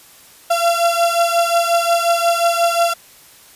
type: beating tone pair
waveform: 35% pulse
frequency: 680 / 685.6 Hz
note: F5 / F5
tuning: -46 / -32 cents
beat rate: 5.6 Hz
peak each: -14 / -16 dBFS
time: 0.5-2.94 s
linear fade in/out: 10 ms
effects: white hiss -45 dBFS RMS until 3.55 s + resampled to 32000 Hz